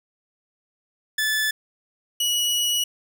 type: tone pair in turn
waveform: sawtooth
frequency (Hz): 1738 / 2923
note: A6 / F#7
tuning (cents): -22 / -22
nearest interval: major sixth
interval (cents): 900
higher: second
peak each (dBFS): -17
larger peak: neither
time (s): 1.18-1.51 / 2.2-2.84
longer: second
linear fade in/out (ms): 5
effects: none